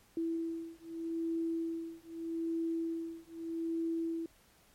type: beating tone pair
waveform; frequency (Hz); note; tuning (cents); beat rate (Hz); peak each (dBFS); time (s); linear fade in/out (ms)
sine; 329.6 / 330.41; E4 / E4; 0 / +4; 0.81; -37 / -37; 0.17-4.26; 2
effects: pink hiss -65 dBFS RMS until 4.74 s + MP3 64 kbps